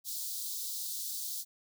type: high-pass noise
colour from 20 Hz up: white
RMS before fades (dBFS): -38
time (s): 0.04-1.45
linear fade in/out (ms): 50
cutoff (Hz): 3700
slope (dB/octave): 48
effects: none